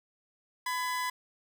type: tone pair together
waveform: 30% pulse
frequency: 1002.5 / 1686 Hz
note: B5 / G#6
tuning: +26 / +26 cents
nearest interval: major sixth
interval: 900 cents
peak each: -28 / -38 dBFS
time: 0.66-1.1 s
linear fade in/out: 5 ms
effects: none